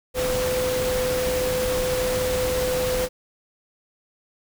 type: tone in noise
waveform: sine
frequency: 506 Hz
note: B4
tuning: 42 cents sharp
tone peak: -22 dBFS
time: 0.14-3.09 s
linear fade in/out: 50 ms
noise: pink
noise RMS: -28 dBFS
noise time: 0.14-3.09 s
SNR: +3 dB
effects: none